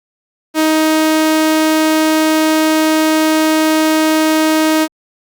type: tone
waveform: sawtooth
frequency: 313.9 Hz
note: D#4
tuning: 15 cents sharp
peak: -6 dBFS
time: 0.54-4.88 s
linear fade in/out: 50 ms
effects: Opus 48 kbps